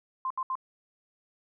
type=tone bursts; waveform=sine; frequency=1044 Hz; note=C6; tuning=4 cents flat; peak=-28 dBFS; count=3; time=0.25-0.554 s; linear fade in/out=2 ms; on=54 ms; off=71 ms; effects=none